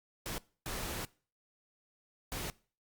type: noise bursts at uneven times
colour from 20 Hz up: pink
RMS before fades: -39 dBFS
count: 3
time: 0.26-0.38 / 0.66-1.05 / 2.32-2.5 s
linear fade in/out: 0 ms
effects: noise-tail reverb RT60 0.4 s tail -22 dB re dry + Opus 48 kbps